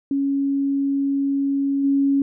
sine tone with level steps, 277.2 Hz, C#4, in tune, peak -18 / -15 dBFS, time 0.11-2.22 s, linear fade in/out 2 ms, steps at 1.83 s, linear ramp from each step 20 ms, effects none

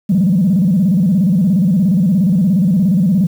sine tone with vibrato, 185 Hz, F#3, in tune, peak -8 dBFS, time 0.09-3.27 s, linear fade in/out 10 ms, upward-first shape square, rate 17 Hz, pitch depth 170 cents each way, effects tanh soft clip ceiling -5 dBFS + 7-bit

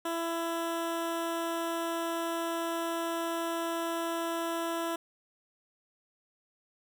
15% pulse tone with notch filter, 333.9 Hz, E4, 22 cents sharp, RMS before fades -33 dBFS, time 0.05-4.96 s, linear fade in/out 5 ms, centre 4800 Hz, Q 1.9, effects none

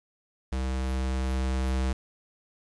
square tone with level ramp, 65 Hz, C2, 11 cents flat, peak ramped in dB -28 to -25 dBFS, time 0.52-1.93 s, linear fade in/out 5 ms, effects resampled to 22050 Hz + 9-bit

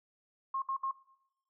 sine tone bursts, 1074 Hz, C6, 45 cents sharp, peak -31 dBFS, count 3, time 0.54-0.913 s, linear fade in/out 5 ms, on 81 ms, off 65 ms, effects noise-tail reverb RT60 0.8 s tail -18 dB re dry

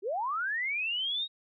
sine linear sweep, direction up, 349.6 to 3805 Hz, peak -29 dBFS, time 0.02-1.28 s, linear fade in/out 50 ms, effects none

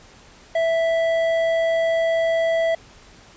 triangle tone with hard clipping, 659 Hz, E5, 1 cent flat, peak -19 dBFS, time 0.55-2.75 s, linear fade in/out 5 ms, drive 12 dB, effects pink hiss -48 dBFS RMS until 3.36 s + resampled to 16000 Hz

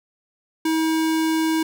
square tone, 320 Hz, D#4, 49 cents sharp, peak -19 dBFS, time 0.65-1.63 s, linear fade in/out 5 ms, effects none

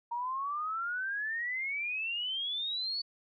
sine exponential sweep, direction up, 932.3 to 4511 Hz, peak -32 dBFS, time 0.11-3.02 s, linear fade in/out 10 ms, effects none

